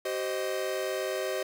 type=chord; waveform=45% pulse; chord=C minor; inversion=second; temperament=equal with one note detuned; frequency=382.4 / 523.3 / 622.3 Hz; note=G4 / C5 / Eb5; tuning=-43 / 0 / 0 cents; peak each=-34 dBFS; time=0.05-1.43 s; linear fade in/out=5 ms; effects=none